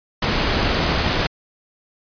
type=noise; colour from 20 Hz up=pink; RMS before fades=-19 dBFS; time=0.22-1.27 s; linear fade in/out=5 ms; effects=resampled to 11025 Hz